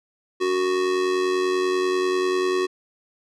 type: tone with amplitude modulation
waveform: square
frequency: 370 Hz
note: F#4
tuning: in tune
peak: -18 dBFS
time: 0.4-2.67 s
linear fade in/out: 20 ms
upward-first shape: sine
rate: 90.2 Hz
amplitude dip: 55%
effects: low-pass 6000 Hz 12 dB/octave